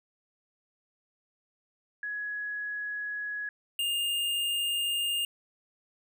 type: tone pair in turn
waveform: sine / square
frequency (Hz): 1678 / 2822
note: G#6 / F7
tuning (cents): +17 / +17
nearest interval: major sixth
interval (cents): 900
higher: second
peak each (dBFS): -32 / -28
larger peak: second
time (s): 2.03-3.49 / 3.79-5.25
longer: neither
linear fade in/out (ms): 2
effects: none